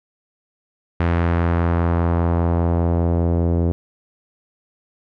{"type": "tone with low-pass filter sweep", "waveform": "sawtooth", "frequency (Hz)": 85, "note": "F2", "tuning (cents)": -46, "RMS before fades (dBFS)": -18, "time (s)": [1, 3.72], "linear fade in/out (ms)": 0, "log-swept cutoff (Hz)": [2000, 460], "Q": 1.2, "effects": []}